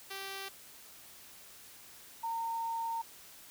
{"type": "tone pair in turn", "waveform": ["5% pulse", "sine"], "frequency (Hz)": [390, 915.6], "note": ["G4", "A#5"], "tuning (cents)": [-9, -31], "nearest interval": "octave + minor third", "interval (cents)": 1478, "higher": "second", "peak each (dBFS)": [-29, -33], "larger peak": "first", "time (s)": [[0.1, 0.49], [2.23, 3.02]], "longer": "second", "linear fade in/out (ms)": 10, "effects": ["white hiss -54 dBFS RMS until 3.5 s"]}